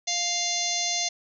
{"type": "harmonic tone with a mistuned harmonic", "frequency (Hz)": 698.5, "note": "F5", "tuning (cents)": 0, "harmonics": [1, 3, 4, 5, 6, 7, 8, 9, 10], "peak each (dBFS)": [-34, -34, -38, -33, -32, -35, -34, -29, -41], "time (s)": [0.07, 1.09], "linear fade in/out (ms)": 10, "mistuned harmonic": 10, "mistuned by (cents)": -21, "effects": []}